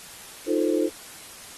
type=chord; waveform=sine; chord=F dominant seventh; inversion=third; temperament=equal; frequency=311.1 / 349.2 / 440 / 523.3 Hz; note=Eb4 / F4 / A4 / C5; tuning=0 / 0 / 0 / 0 cents; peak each=-24 / -25 / -26 / -28 dBFS; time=0.46-0.9 s; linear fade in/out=50 ms; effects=white hiss -43 dBFS RMS until 1.57 s + AAC 32 kbps